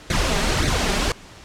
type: noise with flanger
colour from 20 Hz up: pink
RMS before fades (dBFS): -20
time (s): 0.1-1.12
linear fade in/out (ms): 2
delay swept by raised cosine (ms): 0.47 to 5.07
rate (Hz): 1.8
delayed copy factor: +0.75
effects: pink hiss -43 dBFS RMS until 1.44 s + low-pass 7000 Hz 12 dB/octave